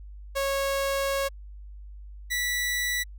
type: tone pair in turn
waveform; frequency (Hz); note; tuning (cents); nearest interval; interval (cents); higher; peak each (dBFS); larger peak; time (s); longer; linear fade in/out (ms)
sawtooth; 550 / 1960; C#5 / B6; -14 / -14; octave + minor seventh; 2200; second; -21 / -22; first; 0.35-1.29 / 2.3-3.04; first; 20
effects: added 50 Hz sine -40 dBFS peak until 3.18 s